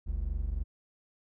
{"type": "tone pair together", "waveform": "triangle", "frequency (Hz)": [47.18, 70.5], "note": ["F#1", "C#2"], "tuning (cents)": [34, 30], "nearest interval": "perfect fifth", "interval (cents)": 696, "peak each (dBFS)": [-30, -32], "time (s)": [0.06, 0.64], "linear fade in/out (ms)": 20, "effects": []}